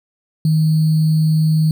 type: tone with sample-and-hold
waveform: sine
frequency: 157.2 Hz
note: D#3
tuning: 18 cents sharp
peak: -11 dBFS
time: 0.45-1.71 s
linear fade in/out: 2 ms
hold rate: 4410 Hz
effects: none